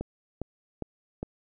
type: click train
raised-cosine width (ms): 2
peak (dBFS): -19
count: 4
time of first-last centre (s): 0.01-1.23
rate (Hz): 2.46
effects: none